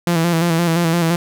sawtooth tone with vibrato, 168.2 Hz, E3, 35 cents sharp, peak -10 dBFS, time 0.07-1.16 s, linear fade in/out 2 ms, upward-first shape square, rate 5.8 Hz, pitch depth 46 cents each way, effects none

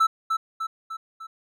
triangle tone with echo, 1319 Hz, E6, 1 cent sharp, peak -14 dBFS, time 0-0.07 s, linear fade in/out 10 ms, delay 300 ms, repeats 4, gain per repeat -5 dB, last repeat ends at 1.27 s, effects none

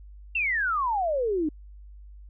sine exponential sweep, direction down, 2761 to 291.9 Hz, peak -23 dBFS, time 0.35-1.49 s, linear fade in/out 5 ms, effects added 50 Hz sine -43 dBFS peak until 2.29 s

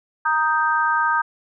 sine chord, Eb major, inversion second, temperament equal, 932.3 / 1244.5 / 1568 Hz, Bb5 / Eb6 / G6, 0 / 0 / 0 cents, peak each -21 dBFS, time 0.25-1.22 s, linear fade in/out 10 ms, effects none

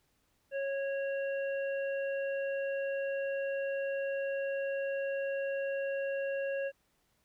harmonic tone, 550 Hz, C#5, 14 cents flat, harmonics 1 / 3 / 5, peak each -32 / -42 / -46 dBFS, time 0.51-6.72 s, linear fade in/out 50 ms, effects pink hiss -74 dBFS RMS until 7.24 s

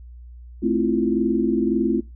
sine chord, F major seventh, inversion first, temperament just, 218.3 / 261.9 / 327.4 / 349.2 Hz, A3 / C4 / E4 / F4, -13 / +2 / -12 / 0 cents, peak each -23 dBFS, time 0.62-2.01 s, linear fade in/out 20 ms, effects noise-tail reverb RT60 0.2 s tail -20 dB re dry + added 60 Hz sine -38 dBFS peak until 2.15 s

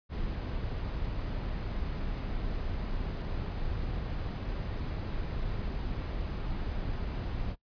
brown noise, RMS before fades -34 dBFS, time 0.09-7.56 s, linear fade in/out 50 ms, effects noise-tail reverb RT60 0.1 s tail -20 dB re dry + resampled to 11025 Hz

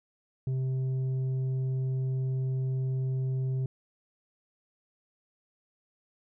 sine tone with tanh clipping, 130.81 Hz, C3, in tune, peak -28 dBFS, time 0.47-3.66 s, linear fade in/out 2 ms, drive 5 dB, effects none

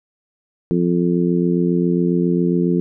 harmonic tone, 87.31 Hz, F2, in tune, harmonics 2 / 3 / 4 / 5, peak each -17 / -21 / -20 / -25 dBFS, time 0.71-2.8 s, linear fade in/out 0 ms, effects none

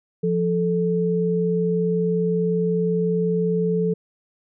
sine tone pair together, 174.25 / 437.3 Hz, F3 / A4, -4 / -11 cents, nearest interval octave + major third, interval 1593 cents, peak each -21 dBFS, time 0.23-3.94 s, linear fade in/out 10 ms, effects none

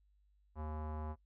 square tone with low-pass filter, 77 Hz, D#2, 17 cents flat, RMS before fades -42 dBFS, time 0.55-1.16 s, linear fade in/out 50 ms, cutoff 1000 Hz, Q 2.7, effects noise-tail reverb RT60 0.1 s tail -21 dB re dry + added 50 Hz sine -68 dBFS peak until 1.25 s

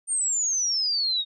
sine exponential sweep, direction down, 8940 to 3700 Hz, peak -22 dBFS, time 0.07-1.25 s, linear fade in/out 50 ms, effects none

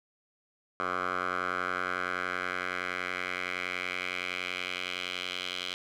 10% pulse tone with band-pass filter sweep, 90.7 Hz, F#2, 34 cents flat, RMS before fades -34 dBFS, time 0.8-5.74 s, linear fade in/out 0 ms, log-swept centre 1200 to 3200 Hz, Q 2.7, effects none

